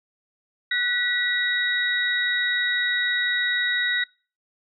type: tone cluster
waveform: sine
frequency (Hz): 1485 / 1939 / 3803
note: F#6 / B6 / A#7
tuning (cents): +6 / -32 / +34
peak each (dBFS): -28 / -23 / -27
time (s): 0.71-4.04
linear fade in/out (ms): 5
effects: noise-tail reverb RT60 0.4 s tail -26 dB re dry